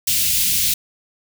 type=band-stop noise; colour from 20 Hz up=white; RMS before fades=-18 dBFS; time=0.07-0.74 s; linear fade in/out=5 ms; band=190 to 2500 Hz; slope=24 dB/octave; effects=none